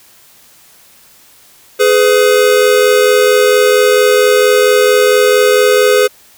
square tone pair together, 419.2 / 503.6 Hz, G#4 / B4, +16 / +34 cents, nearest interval minor third, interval 318 cents, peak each -10 dBFS, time 1.79-6.08 s, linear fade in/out 20 ms, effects white hiss -44 dBFS RMS until 6.37 s

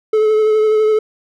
triangle tone with vibrato, 431.7 Hz, A4, 33 cents flat, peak -8 dBFS, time 0.13-0.99 s, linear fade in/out 5 ms, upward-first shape triangle, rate 12 Hz, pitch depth 24 cents each way, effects none

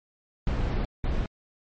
brown noise bursts at uneven times, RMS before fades -26 dBFS, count 2, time 0.47-0.85 / 1.04-1.26 s, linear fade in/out 2 ms, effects low-pass 4000 Hz 12 dB/octave + MP3 32 kbps

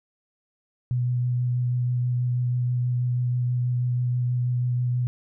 sine tone with vibrato, 123.47 Hz, B2, in tune, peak -21 dBFS, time 0.91-5.07 s, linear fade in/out 0 ms, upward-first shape sine, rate 6.2 Hz, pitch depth 12 cents each way, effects none

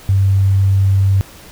sine tone, 97.2 Hz, G2, 14 cents flat, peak -9 dBFS, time 0.09-1.21 s, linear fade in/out 0 ms, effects pink hiss -39 dBFS RMS until 1.51 s

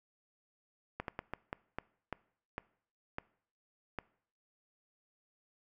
slowing click train, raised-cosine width 0.5 ms, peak -22 dBFS, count 10, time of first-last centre 1-3.987 s, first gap 82 ms, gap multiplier 1.33, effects noise-tail reverb RT60 0.6 s tail -22 dB re dry

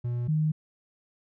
triangle / sine tone pair in turn, 120.8 / 154.72 Hz, B2 / D#3, -38 / -9 cents, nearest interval major third, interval 429 cents, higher second, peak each -25 / -22 dBFS, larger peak second, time 0.04-0.28 / 0.28-0.52 s, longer neither, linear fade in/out 10 ms, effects none

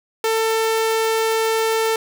sawtooth tone, 446.3 Hz, A4, 25 cents sharp, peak -13 dBFS, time 0.24-1.96 s, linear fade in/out 2 ms, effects none

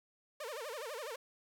sawtooth tone with vibrato, 523.3 Hz, C5, in tune, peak -37 dBFS, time 0.4-1.16 s, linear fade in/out 5 ms, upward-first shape sine, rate 12 Hz, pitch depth 290 cents each way, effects none

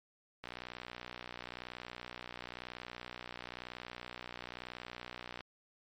click train, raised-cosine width 0.3 ms, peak -27 dBFS, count 304, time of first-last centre 0.44-5.407 s, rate 61 Hz, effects MP3 48 kbps

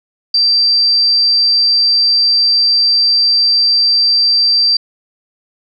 sine tone, 4693 Hz, D8, 2 cents flat, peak -8 dBFS, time 0.34-4.77 s, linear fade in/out 5 ms, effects none

